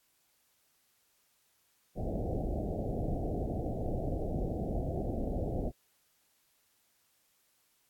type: low-pass noise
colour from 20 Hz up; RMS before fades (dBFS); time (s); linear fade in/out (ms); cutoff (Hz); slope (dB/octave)
pink; -34; 1.95-5.72; 50; 750; 96
effects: white hiss -72 dBFS RMS until 7.89 s + AAC 64 kbps